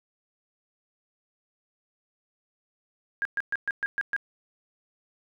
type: tone bursts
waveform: sine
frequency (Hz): 1624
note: G#6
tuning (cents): -39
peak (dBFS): -24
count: 7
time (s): 3.22-4.164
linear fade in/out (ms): 0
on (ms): 32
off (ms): 120
effects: none